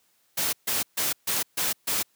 white noise bursts, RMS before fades -26 dBFS, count 6, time 0.37-2.03 s, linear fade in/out 10 ms, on 160 ms, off 140 ms, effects white hiss -67 dBFS RMS until 2.15 s + high-pass 100 Hz 12 dB/octave

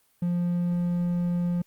triangle tone, 174.9 Hz, F3, 3 cents sharp, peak -21 dBFS, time 0.22-1.62 s, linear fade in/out 5 ms, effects white hiss -66 dBFS RMS until 1.66 s + Opus 32 kbps

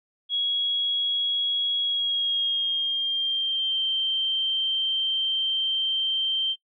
sine tone with pitch glide, 3322 to 3136 Hz, G#7 to G7, 0 to 0 cents, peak -22 dBFS, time 0.29-6.56 s, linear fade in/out 50 ms, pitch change -100 cents, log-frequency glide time 1.81-3.81 s, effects noise-tail reverb RT60 0.1 s tail -21 dB re dry

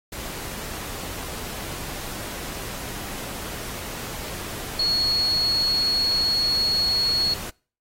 sine tone in noise, 4335 Hz, C#8, 39 cents flat, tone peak -19 dBFS, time 4.79-7.34 s, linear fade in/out 5 ms, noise pink, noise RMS -34 dBFS, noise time 0.12-7.5 s, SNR +12 dB, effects noise-tail reverb RT60 0.4 s tail -25 dB re dry + AAC 48 kbps

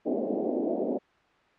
pink band-pass noise, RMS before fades -29 dBFS, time 0.05-0.99 s, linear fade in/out 20 ms, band 220 to 670 Hz, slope 48 dB/octave, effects white hiss -62 dBFS RMS until 1.58 s + low-pass 2000 Hz 12 dB/octave

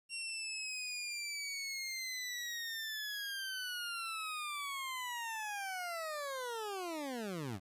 20% pulse linear sweep, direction down, 2757 to 86.3 Hz, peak -34 dBFS, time 0.09-7.6 s, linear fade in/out 50 ms, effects resampled to 32000 Hz + 12-bit

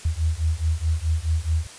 sine beating tone pair, 77.78 / 82.48 Hz, D#2 / E2, 0 / +2 cents, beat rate 4.7 Hz, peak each -23 dBFS, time 0.05-1.67 s, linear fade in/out 5 ms, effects white hiss -42 dBFS RMS until 1.78 s + resampled to 22050 Hz

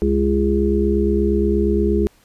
harmonic tone, 68.5 Hz, C#2, 20 cents flat, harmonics 1 / 3 / 5 / 6, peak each -20 / -20 / -20 / -20 dBFS, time 0.02-2.07 s, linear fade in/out 0 ms, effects pink hiss -55 dBFS RMS until 2.24 s + resampled to 32000 Hz

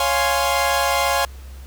sawtooth chord, Db major seventh, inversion none, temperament equal, 554.4 / 698.5 / 830.6 / 1046.5 Hz, Db5 / F5 / Ab5 / C6, 0 / 0 / 0 / 0 cents, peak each -19 dBFS, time 0-1.25 s, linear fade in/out 2 ms, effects added 66 Hz sine -34 dBFS peak until 1.66 s + pink hiss -48 dBFS RMS until 1.66 s

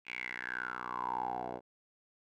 10% pulse tone with band-pass filter sweep, 61.74 Hz, B1, in tune, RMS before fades -39 dBFS, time 0.05-1.61 s, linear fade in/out 50 ms, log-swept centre 2500 to 590 Hz, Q 8.7, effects none

